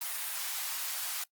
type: high-pass noise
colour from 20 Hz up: white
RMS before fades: -36 dBFS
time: 0.01-1.24 s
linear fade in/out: 5 ms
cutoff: 740 Hz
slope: 24 dB/octave
effects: noise-tail reverb RT60 0.1 s tail -22 dB re dry + Opus 32 kbps